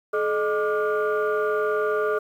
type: tone cluster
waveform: sine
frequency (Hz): 427.3 / 613 / 1182 / 1427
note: G#4 / D#5 / D6 / F6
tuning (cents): +49 / -26 / +11 / +37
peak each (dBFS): -22 / -27 / -28 / -29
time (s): 0.13-2.19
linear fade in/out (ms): 10
effects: tanh soft clip ceiling -14 dBFS + 9-bit